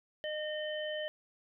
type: harmonic tone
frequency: 611 Hz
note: D#5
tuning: 32 cents flat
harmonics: 1 / 3 / 5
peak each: -36 / -42 / -42 dBFS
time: 0.24-1.08 s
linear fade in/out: 0 ms
effects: none